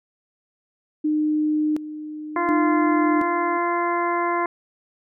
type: tone with tremolo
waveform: sine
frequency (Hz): 304.7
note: D#4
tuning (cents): -36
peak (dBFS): -18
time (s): 1.04-3.58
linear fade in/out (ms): 10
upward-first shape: square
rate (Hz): 0.69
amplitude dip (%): 75
type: harmonic tone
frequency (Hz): 345.7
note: F4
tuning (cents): -18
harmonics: 1 / 2 / 3 / 4 / 5 / 6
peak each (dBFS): -25 / -27 / -23 / -33 / -33 / -32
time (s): 2.36-4.46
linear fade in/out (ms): 2
effects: none